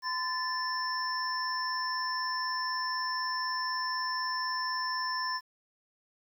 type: tone cluster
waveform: sine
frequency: 1020 / 1756 / 5360 Hz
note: C6 / A6 / E8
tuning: -44 / -4 / +28 cents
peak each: -33 / -36 / -35 dBFS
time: 0.02-5.41 s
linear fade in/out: 50 ms
effects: 10-bit